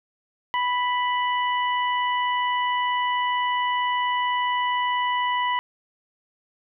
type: harmonic tone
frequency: 987.8 Hz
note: B5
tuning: in tune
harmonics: 1 / 2 / 3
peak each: -22 / -28 / -32 dBFS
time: 0.54-5.59 s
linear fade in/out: 0 ms
effects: none